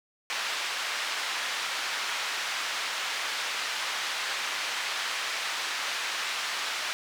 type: band-pass noise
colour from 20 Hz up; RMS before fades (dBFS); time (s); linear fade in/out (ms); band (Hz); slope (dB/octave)
pink; -32; 0.3-6.93; 0; 1300 to 4900; 12
effects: none